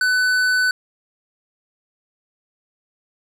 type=tone with tanh clipping; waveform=sine; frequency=1500 Hz; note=F#6; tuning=23 cents sharp; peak=-17 dBFS; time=0.01-0.71 s; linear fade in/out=2 ms; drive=13 dB; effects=none